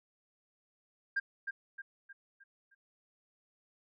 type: tone with echo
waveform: sine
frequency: 1600 Hz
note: G6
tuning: 35 cents sharp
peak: -27 dBFS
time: 1.16-1.2 s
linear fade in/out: 10 ms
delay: 310 ms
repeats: 5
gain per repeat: -7 dB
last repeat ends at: 2.75 s
effects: tanh soft clip ceiling -26 dBFS